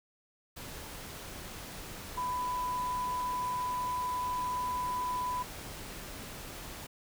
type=tone in noise; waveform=sine; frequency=996 Hz; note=B5; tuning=14 cents sharp; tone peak=-31 dBFS; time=2.17-5.43 s; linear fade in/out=10 ms; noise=pink; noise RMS=-44 dBFS; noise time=0.56-6.87 s; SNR=+10 dB; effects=none